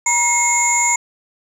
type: tone cluster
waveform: sine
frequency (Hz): 950 / 2155 / 6790 / 7200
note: A#5 / C#7 / G#8 / A8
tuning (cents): +33 / -49 / +37 / +39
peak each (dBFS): -18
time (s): 0.06-0.96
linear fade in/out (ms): 5
effects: tanh soft clip ceiling -6 dBFS